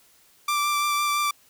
sawtooth tone with vibrato, 1175 Hz, D6, 1 cent sharp, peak -18 dBFS, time 0.48-1.31 s, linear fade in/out 5 ms, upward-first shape triangle, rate 5.9 Hz, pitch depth 16 cents each way, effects white hiss -58 dBFS RMS until 1.49 s

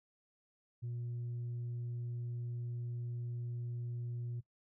sine tone, 120 Hz, B2, 49 cents flat, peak -36 dBFS, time 0.82-4.41 s, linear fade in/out 20 ms, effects noise-tail reverb RT60 0.1 s tail -19 dB re dry + tanh soft clip ceiling -36 dBFS

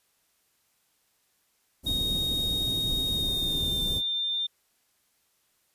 pink band-stop noise, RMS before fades -33 dBFS, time 1.83-4.02 s, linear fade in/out 50 ms, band 350 to 11000 Hz, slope 12 dB/octave
sine tone with pitch glide, 3730 to 3597 Hz, A#7 to A7, 0 to +37 cents, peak -26 dBFS, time 1.86-4.47 s, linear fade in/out 10 ms, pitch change -63 cents, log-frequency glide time 3.11-3.76 s
effects white hiss -70 dBFS RMS until 5.74 s + resampled to 32000 Hz

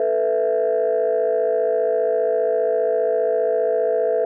sine chord, A suspended second, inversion none, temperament just, 440 / 495 / 660 Hz, A4 / B4 / E5, 0 / +4 / +2 cents, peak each -20 dBFS, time 0-4.25 s, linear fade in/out 2 ms, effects tanh soft clip ceiling -11 dBFS

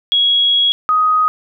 sine tone pair in turn, 3322 / 1252.3 Hz, G#7 / D#6, 0 / +11 cents, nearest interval octave + perfect fourth, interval 1689 cents, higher first, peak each -10 dBFS, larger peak neither, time 0.12-0.72 / 0.89-1.28 s, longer first, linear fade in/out 0 ms, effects none

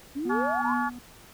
sine exponential sweep, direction up, 264.3 to 1139 Hz, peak -28 dBFS, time 0.15-0.75 s, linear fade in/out 20 ms
triangle tone with tremolo, 244.6 Hz, B3, 16 cents flat, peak -25 dBFS, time 0.25-0.99 s, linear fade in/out 5 ms, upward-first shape sine, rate 2.5 Hz, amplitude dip 75%
harmonic tone, 284.6 Hz, C#4, 46 cents sharp, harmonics 3 / 4 / 5 / 6, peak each -29 / -31 / -33 / -35 dBFS, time 0.29-0.9 s, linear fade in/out 20 ms
effects pink hiss -51 dBFS RMS until 1.33 s

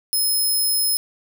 5% pulse tone, 5150 Hz, E8, 41 cents flat, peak -12 dBFS, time 0.13-0.97 s, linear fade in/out 0 ms, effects 8-bit

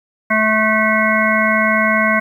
harmonic tone, 217.4 Hz, A3, 21 cents flat, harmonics 1 / 3 / 5 / 7 / 9 / 10, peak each -19 / -19 / -19 / -19 / -19 / -19 dBFS, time 0.3-2.2 s, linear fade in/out 10 ms, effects 8-bit

